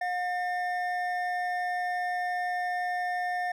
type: tone pair together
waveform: triangle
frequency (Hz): 719 / 1802.9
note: F#5 / A6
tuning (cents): -50 / +42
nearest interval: octave + major third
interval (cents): 1592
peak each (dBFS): -27 / -32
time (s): 0.01-3.52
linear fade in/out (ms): 5
effects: none